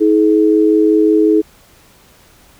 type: tone pair together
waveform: sine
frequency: 319.8 / 425.2 Hz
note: D#4 / G#4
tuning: +48 / +41 cents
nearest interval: perfect fourth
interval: 493 cents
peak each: -10 / -11 dBFS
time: 0-1.42 s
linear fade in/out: 20 ms
effects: pink hiss -47 dBFS RMS until 2.59 s